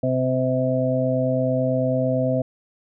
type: harmonic tone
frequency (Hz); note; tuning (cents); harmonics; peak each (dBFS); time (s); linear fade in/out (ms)
129; C3; -24; 1 / 2 / 4 / 5; -24 / -24 / -24 / -24; 0.03-2.42; 5
effects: none